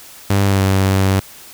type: tone with pitch glide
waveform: sawtooth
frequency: 99.5 to 96.22 Hz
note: G2 to G2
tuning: +26 to -32 cents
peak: -8 dBFS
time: 0.3-1.2 s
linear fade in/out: 5 ms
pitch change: -58 cents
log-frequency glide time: 0.45-0.62 s
effects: white hiss -39 dBFS RMS until 1.53 s